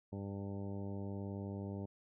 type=harmonic tone with a mistuned harmonic; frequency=99.3 Hz; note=G2; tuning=23 cents sharp; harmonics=1 / 2 / 3 / 4 / 5 / 6 / 7 / 8 / 9; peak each=-43 / -44 / -49 / -50 / -54 / -54 / -63 / -61 / -60 dBFS; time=0.12-1.86 s; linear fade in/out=10 ms; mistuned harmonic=7; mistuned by=+20 cents; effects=none